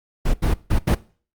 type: noise bursts at uneven times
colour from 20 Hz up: brown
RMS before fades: -17 dBFS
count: 4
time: 0.25-0.34 / 0.42-0.54 / 0.7-0.79 / 0.87-0.95 s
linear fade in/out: 10 ms
effects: noise-tail reverb RT60 0.4 s tail -20 dB re dry + Opus 48 kbps